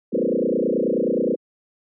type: tone with frequency modulation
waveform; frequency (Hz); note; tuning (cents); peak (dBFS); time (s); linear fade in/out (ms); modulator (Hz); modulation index
sine; 361.6; F#4; -40; -17; 0.12-1.36; 20; 29.4; 5.6
effects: high-pass 200 Hz 12 dB/octave